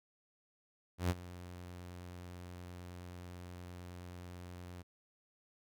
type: tone with ADSR envelope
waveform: sawtooth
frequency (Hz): 89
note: F2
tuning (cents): +33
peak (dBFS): -25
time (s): 0.98-4.83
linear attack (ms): 120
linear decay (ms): 37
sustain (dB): -18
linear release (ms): 19
effects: none